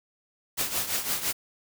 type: noise with tremolo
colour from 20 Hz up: white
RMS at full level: -26 dBFS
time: 0.57-1.33 s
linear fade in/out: 20 ms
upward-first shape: triangle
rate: 5.9 Hz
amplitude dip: 75%
effects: none

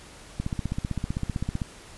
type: click train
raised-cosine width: 5 ms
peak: -15 dBFS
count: 20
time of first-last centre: 0.4-1.618 s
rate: 15.6 Hz
effects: pink hiss -47 dBFS RMS until 1.97 s + resampled to 24000 Hz

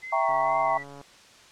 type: tone with vibrato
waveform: sine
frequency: 2020 Hz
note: B6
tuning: 39 cents sharp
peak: -35 dBFS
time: 0.02-0.84 s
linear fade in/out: 20 ms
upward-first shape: sine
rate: 2.2 Hz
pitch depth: 51 cents each way
type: chord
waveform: sine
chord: E diminished seventh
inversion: none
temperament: equal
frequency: 659.3 / 784 / 932.3 / 1108.7 Hz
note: E5 / G5 / Bb5 / Db6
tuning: 0 / 0 / 0 / 0 cents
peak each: -27 dBFS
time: 0.12-0.78 s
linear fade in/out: 10 ms
type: click train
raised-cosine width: 1 ms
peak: -31 dBFS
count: 103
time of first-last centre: 0.29-1.013 s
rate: 141 Hz
effects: white hiss -52 dBFS RMS until 1.51 s + low-pass 6000 Hz 12 dB/octave

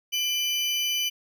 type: tone pair together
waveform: 35% pulse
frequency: 2381 / 3000 Hz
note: D7 / F#7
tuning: +23 / +23 cents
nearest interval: major third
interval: 400 cents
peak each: -31 / -23 dBFS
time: 0.12-1.1 s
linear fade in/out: 20 ms
effects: none

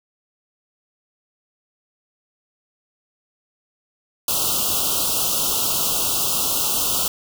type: band-stop noise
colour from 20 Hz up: white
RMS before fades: -21 dBFS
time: 4.28-7.08 s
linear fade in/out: 2 ms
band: 1400 to 2700 Hz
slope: 96 dB/octave
effects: none

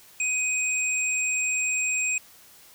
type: tone pair together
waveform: sine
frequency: 2510 / 7505 Hz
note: D#7 / A#8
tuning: +15 / +11 cents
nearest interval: octave + perfect fifth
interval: 1896 cents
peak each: -25 / -27 dBFS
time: 0.2-2.18 s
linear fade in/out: 2 ms
effects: white hiss -52 dBFS RMS until 2.74 s

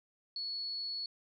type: tone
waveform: sine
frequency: 4392 Hz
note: C#8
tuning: 17 cents flat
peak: -36 dBFS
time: 0.36-1.06 s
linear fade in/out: 2 ms
effects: none

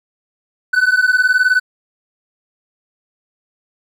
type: beating tone pair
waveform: triangle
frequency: 1492 / 1511 Hz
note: F#6 / F#6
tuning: +14 / +36 cents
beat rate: 19 Hz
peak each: -12 dBFS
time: 0.73-1.6 s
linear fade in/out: 10 ms
effects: none

